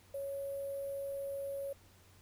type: tone with sample-and-hold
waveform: sine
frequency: 554.4 Hz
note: C#5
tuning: in tune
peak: -37 dBFS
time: 0.14-1.73 s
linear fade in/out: 5 ms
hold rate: 11025 Hz
effects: added 93 Hz sine -63 dBFS peak until 2.21 s + pink hiss -64 dBFS RMS until 2.21 s